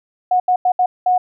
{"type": "tone bursts at uneven times", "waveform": "sine", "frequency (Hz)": 730, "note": "F#5", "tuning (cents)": -24, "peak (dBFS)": -11, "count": 5, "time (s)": [[0.31, 0.4], [0.48, 0.56], [0.65, 0.72], [0.79, 0.86], [1.06, 1.18]], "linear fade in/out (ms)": 5, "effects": []}